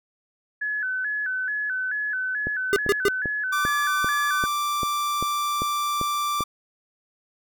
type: tone with vibrato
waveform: sine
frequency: 1604 Hz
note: G6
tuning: 39 cents sharp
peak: -24 dBFS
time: 0.61-4.46 s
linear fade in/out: 10 ms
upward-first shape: square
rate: 2.3 Hz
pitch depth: 100 cents each way
type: click train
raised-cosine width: 2 ms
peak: -16 dBFS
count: 11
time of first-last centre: 2.47-6.407 s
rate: 2.54 Hz
type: tone bursts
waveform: square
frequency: 404.9 Hz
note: G#4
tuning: 44 cents flat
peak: -17 dBFS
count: 3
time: 2.73-3.083 s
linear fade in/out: 0 ms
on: 31 ms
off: 130 ms
type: tone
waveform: 45% pulse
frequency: 1174.7 Hz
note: D6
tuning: in tune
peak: -23 dBFS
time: 3.52-6.44 s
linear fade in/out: 10 ms
effects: none